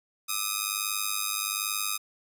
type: ring-modulated tone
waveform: 5% pulse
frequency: 1248 Hz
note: D#6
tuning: 5 cents sharp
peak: -13 dBFS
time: 0.28-1.98 s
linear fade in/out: 20 ms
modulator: 50.6 Hz
effects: none